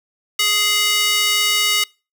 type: tone with high-pass filter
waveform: square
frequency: 417.6 Hz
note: G#4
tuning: 10 cents sharp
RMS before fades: -17 dBFS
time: 0.39-1.84 s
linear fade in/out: 5 ms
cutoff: 2600 Hz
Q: 1.5
effects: noise-tail reverb RT60 0.3 s tail -25 dB re dry